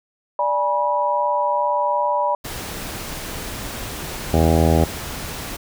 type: chord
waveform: sine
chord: G# diminished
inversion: second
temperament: equal with one note detuned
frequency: 587.3 / 830.6 / 971.9 Hz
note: D5 / G#5 / B5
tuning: 0 / 0 / -28 cents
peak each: -22 / -25 / -19 dBFS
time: 0.39-2.35 s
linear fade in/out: 2 ms
type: noise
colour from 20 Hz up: pink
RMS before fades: -30 dBFS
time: 2.44-5.57 s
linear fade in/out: 10 ms
type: harmonic tone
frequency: 80.9 Hz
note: E2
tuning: 32 cents flat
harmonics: 1 / 2 / 3 / 4 / 5 / 6 / 7 / 8 / 9 / 10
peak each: -17 / -20 / -22 / -23 / -24 / -25 / -25 / -26 / -27 / -27 dBFS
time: 4.33-4.85 s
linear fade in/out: 10 ms
effects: none